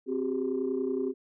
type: tone cluster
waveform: sine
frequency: 262.2 / 374.3 / 404.9 Hz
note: C4 / F#4 / G#4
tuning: +4 / +20 / -44 cents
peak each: -31 dBFS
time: 0.06-1.14 s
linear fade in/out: 50 ms
effects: tanh soft clip ceiling -20 dBFS